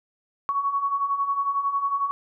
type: beating tone pair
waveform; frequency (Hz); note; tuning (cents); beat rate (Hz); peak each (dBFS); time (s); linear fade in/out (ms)
sine; 1108.7 / 1119.7; C#6 / C#6; 0 / +17; 11; -29 / -23; 0.49-2.11; 0
effects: none